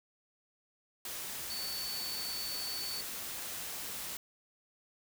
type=tone in noise; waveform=sine; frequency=4481 Hz; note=C#8; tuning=18 cents sharp; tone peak=-38 dBFS; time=1.5-3.01 s; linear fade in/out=2 ms; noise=white; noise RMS=-41 dBFS; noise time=1.05-4.17 s; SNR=0 dB; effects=none